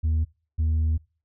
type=tone pair in turn; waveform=sine; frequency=79.1 / 79.1 Hz; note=D#2 / D#2; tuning=+29 / +29 cents; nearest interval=unison; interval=0 cents; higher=neither; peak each=-17 dBFS; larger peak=neither; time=0.03-0.25 / 0.58-0.98 s; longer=second; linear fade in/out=20 ms; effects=noise-tail reverb RT60 0.4 s tail -26 dB re dry + tanh soft clip ceiling -19 dBFS

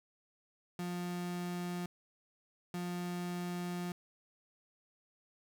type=tone bursts at uneven times; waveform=35% pulse; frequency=176.7 Hz; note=F3; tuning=21 cents sharp; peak=-35 dBFS; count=2; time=0.79-1.86 / 2.74-3.92 s; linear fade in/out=2 ms; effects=none

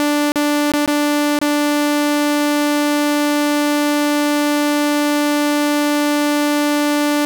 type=tone with dropouts; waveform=sawtooth; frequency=293.7 Hz; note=D4; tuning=in tune; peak=-10 dBFS; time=0-7.25 s; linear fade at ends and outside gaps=0 ms; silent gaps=0.32-0.357 / 0.719-0.737 / 0.86-0.877 / 1.389-1.415 s; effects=none

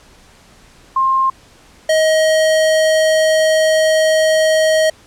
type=tone pair in turn; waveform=sine / square; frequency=1061 / 630.9 Hz; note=C6 / D#5; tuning=+24 / +24 cents; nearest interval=major sixth; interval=900 cents; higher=first; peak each=-11 dBFS; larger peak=neither; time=0.96-1.3 / 1.89-4.9 s; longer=second; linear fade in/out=5 ms; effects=pink hiss -46 dBFS RMS until 5.06 s + low-pass 9000 Hz 12 dB/octave

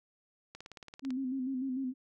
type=click train; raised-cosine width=0.2 ms; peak=-29 dBFS; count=11; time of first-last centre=0.55-1.106 s; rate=18 Hz
type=tone with vibrato; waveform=sine; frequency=261.6 Hz; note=C4; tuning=in tune; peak=-32 dBFS; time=1.02-1.94 s; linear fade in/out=50 ms; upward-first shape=square; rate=6.7 Hz; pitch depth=51 cents each way
effects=none

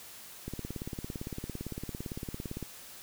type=click train; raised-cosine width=3 ms; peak=-24 dBFS; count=39; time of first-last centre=0.48-2.627 s; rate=17.7 Hz; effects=white hiss -49 dBFS RMS until 3.02 s

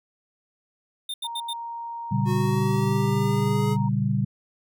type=tone bursts; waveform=square; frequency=3622 Hz; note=A7; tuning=49 cents sharp; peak=-29 dBFS; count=4; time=1.09-1.533 s; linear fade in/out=5 ms; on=50 ms; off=81 ms
type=tone; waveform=sine; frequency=932.3 Hz; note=A#5; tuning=in tune; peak=-31 dBFS; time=1.24-3.89 s; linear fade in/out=10 ms
type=chord; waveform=sine; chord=G diminished; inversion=first; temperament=just; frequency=117.6 / 141.12 / 196 Hz; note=Bb2 / Db3 / G3; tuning=+16 / +31 / 0 cents; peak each=-25 dBFS; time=2.11-4.25 s; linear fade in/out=10 ms
type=linear sweep; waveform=square; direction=up; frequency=363.1 to 422.1 Hz; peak=-28 dBFS; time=2.25-3.77 s; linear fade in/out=50 ms
effects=none

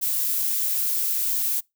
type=noise; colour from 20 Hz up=violet; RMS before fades=-24 dBFS; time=0.01-1.61 s; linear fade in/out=20 ms; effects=noise-tail reverb RT60 0.2 s tail -25 dB re dry

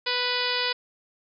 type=harmonic tone; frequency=493.9 Hz; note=B4; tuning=in tune; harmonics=1 / 2 / 3 / 4 / 5 / 6 / 7 / 8 / 9 / 10; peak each=-33 / -33 / -33 / -33 / -33 / -33 / -33 / -33 / -33 / -33 dBFS; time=0.06-0.73 s; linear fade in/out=10 ms; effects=none

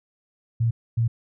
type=tone bursts at uneven times; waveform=sine; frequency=115.5 Hz; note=A#2; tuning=16 cents flat; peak=-18 dBFS; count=2; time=0.6-0.71 / 0.97-1.08 s; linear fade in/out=10 ms; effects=none

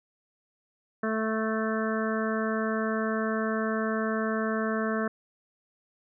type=harmonic tone; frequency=220 Hz; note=A3; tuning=in tune; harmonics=1 / 2 / 3 / 5 / 6 / 7 / 8; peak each=-29 / -32 / -34 / -36 / -37 / -37 / -38 dBFS; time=1.03-5.08 s; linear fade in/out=5 ms; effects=none

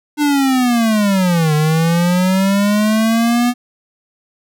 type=linear two-way sweep; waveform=square; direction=down then up; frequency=300 to 150.3 to 246.3 Hz; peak=-12 dBFS; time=0.17-3.54 s; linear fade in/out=50 ms; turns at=1.54 s; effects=none

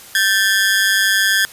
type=ring-modulated tone; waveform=sawtooth; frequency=1661.2 Hz; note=G#6; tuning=in tune; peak=-6 dBFS; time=0.15-1.45 s; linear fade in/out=0 ms; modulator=99.4 Hz; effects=white hiss -39 dBFS RMS until 1.52 s + resampled to 32000 Hz

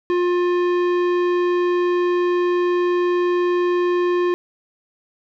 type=tone with tanh clipping; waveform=sine; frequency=354.3 Hz; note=F4; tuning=25 cents sharp; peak=-18 dBFS; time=0.1-4.34 s; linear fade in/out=0 ms; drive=15 dB; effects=none

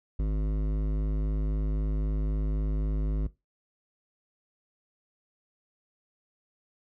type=tone with hard clipping; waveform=sine; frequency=51.91 Hz; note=G#1; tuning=in tune; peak=-27 dBFS; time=0.19-3.27 s; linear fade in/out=5 ms; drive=14 dB; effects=noise-tail reverb RT60 0.2 s tail -17 dB re dry

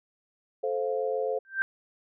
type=chord; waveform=sine; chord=F major; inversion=first; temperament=just; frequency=436.5 / 523.8 / 698.5 Hz; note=A4 / C5 / F5; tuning=-14 / +2 / 0 cents; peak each=-30 / -29 / -35 dBFS; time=0.63-1.39 s; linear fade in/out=10 ms
type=tone with exponential growth; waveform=sine; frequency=1568 Hz; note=G6; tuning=in tune; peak=-19 dBFS; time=1.45-1.62 s; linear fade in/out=0 ms; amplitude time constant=36 ms
effects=none

